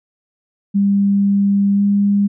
sine tone with pitch glide, 199.7 to 201.8 Hz, G3 to G#3, +32 to -49 cents, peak -11 dBFS, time 0.74-2.28 s, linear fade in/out 20 ms, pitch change +19 cents, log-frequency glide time 1.75-1.82 s, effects none

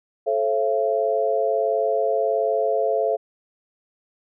sine tone cluster, 435.6 / 537 / 677 Hz, A4 / C5 / E5, -17 / +45 / +46 cents, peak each -23 / -24 / -22 dBFS, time 0.26-3.17 s, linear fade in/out 20 ms, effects none

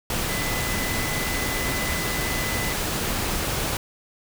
sine tone in noise, 2009 Hz, B6, 29 cents sharp, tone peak -31 dBFS, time 0.29-2.73 s, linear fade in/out 2 ms, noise pink, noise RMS -26 dBFS, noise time 0.1-3.77 s, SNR -8 dB, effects none

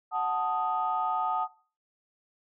sine chord, D# diminished, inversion first, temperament equal, 740 / 880 / 1244.5 Hz, F#5 / A5 / D#6, 0 / 0 / 0 cents, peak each -30 dBFS, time 0.11-1.48 s, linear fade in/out 50 ms, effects noise-tail reverb RT60 0.4 s tail -20 dB re dry + tanh soft clip ceiling -17 dBFS

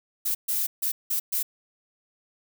violet noise bursts at uneven times, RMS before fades -26 dBFS, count 5, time 0.25-0.35 / 0.48-0.67 / 0.82-0.92 / 1.1-1.2 / 1.32-1.43 s, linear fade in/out 10 ms, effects none

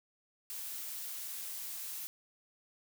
blue noise, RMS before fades -42 dBFS, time 0.5-2.07 s, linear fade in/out 0 ms, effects none

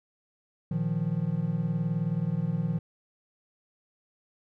triangle chord, Bb suspended fourth, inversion none, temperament equal, 116.54 / 155.56 / 174.61 Hz, Bb2 / Eb3 / F3, 0 / 0 / 0 cents, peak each -32 / -27 / -28 dBFS, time 0.71-2.79 s, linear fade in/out 5 ms, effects none

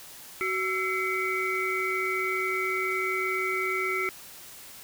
sine tone cluster, 375.4 / 1335 / 2058 / 2257 Hz, F#4 / E6 / C7 / C#7, +25 / +22 / -29 / +31 cents, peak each -31 dBFS, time 0.41-4.09 s, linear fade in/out 0 ms, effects tanh soft clip ceiling -15 dBFS + white hiss -46 dBFS RMS until 4.83 s

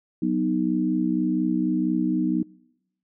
sine chord, B major, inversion second, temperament equal, 185 / 246.9 / 311.1 Hz, F#3 / B3 / D#4, 0 / 0 / 0 cents, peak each -26 / -25 / -24 dBFS, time 0.22-2.43 s, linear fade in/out 5 ms, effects noise-tail reverb RT60 1.0 s tail -26 dB re dry

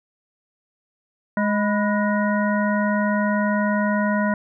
harmonic tone with a mistuned harmonic, 208.3 Hz, G#3, 5 cents sharp, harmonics 1 / 3 / 5 / 7 / 9, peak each -20 / -25 / -27 / -28 / -30 dBFS, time 1.37-4.34 s, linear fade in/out 2 ms, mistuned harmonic 5, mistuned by -88 cents, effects none

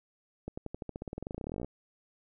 accelerating click train, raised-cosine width 2 ms, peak -24 dBFS, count 28, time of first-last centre 0.48-1.646 s, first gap 95 ms, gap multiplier 0.93, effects none

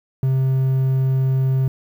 triangle tone, 132.2 Hz, C3, 18 cents sharp, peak -13 dBFS, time 0.23-1.68 s, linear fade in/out 2 ms, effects 8-bit

